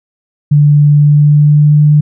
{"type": "tone with pitch glide", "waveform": "sine", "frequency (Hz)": [146.83, 149.31], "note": ["D3", "D3"], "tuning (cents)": [0, 29], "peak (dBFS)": -3, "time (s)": [0.51, 2.01], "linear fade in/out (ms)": 10, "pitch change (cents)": 29, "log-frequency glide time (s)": [0.96, 1.86], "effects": []}